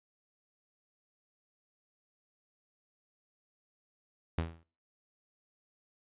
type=tone with exponential decay; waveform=sawtooth; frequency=82.41 Hz; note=E2; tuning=in tune; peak=-24 dBFS; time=4.38-4.63 s; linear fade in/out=0 ms; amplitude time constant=54 ms; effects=noise-tail reverb RT60 0.4 s tail -21 dB re dry + resampled to 8000 Hz